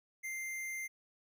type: tone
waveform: square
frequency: 2093 Hz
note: C7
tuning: in tune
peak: -39 dBFS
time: 0.23-0.88 s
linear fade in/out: 20 ms
effects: none